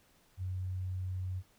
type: tone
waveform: sine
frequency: 92.5 Hz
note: F#2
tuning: in tune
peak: -34 dBFS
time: 0.37-1.43 s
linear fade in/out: 50 ms
effects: pink hiss -67 dBFS RMS until 1.58 s